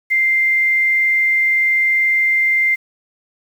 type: tone with quantisation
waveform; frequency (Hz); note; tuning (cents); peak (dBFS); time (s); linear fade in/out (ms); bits
sine; 2093; C7; 0; -12; 0.1-2.76; 20; 7
effects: none